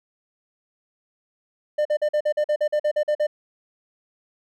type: tone bursts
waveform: triangle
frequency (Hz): 600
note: D5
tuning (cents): +37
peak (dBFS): -16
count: 13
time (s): 1.78-3.269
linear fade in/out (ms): 10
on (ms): 73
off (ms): 45
effects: none